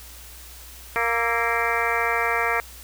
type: harmonic tone with a mistuned harmonic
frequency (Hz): 233.1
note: A#3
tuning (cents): 0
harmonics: 2 / 3 / 4 / 5 / 6 / 7 / 8 / 9 / 10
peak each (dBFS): -29 / -29 / -29 / -29 / -29 / -29 / -29 / -29 / -29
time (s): 0.96-2.6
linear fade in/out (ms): 0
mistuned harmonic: 6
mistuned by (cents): -70
effects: added 60 Hz sine -44 dBFS peak until 2.83 s + white hiss -44 dBFS RMS until 2.83 s